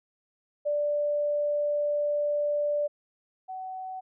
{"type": "tone pair in turn", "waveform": "sine", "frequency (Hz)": [587.3, 751.4], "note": ["D5", "F#5"], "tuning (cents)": [0, 26], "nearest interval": "major third", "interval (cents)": 426, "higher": "second", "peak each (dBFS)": [-24, -34], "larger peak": "first", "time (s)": [[0.65, 2.88], [3.48, 4.01]], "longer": "first", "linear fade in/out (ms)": 20, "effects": []}